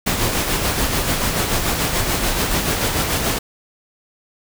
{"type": "noise with tremolo", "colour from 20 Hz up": "pink", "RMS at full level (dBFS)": -18, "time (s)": [0.06, 3.39], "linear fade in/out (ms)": 10, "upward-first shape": "sine", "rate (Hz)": 6.9, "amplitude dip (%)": 40, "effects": []}